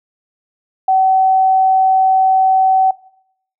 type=tone; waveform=sine; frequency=760 Hz; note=F#5; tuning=46 cents sharp; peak=-9 dBFS; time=0.88-2.91 s; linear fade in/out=5 ms; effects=noise-tail reverb RT60 0.7 s tail -21 dB re dry